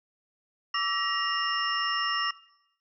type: tone cluster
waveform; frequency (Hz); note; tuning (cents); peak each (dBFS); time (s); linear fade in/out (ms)
sine; 1159 / 1321 / 1898 / 2816 / 5360; D6 / E6 / A#6 / F7 / E8; -23 / +3 / +31 / +14 / +28; -30 / -35 / -33 / -31 / -32; 0.74-2.31; 5
effects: noise-tail reverb RT60 0.8 s tail -20 dB re dry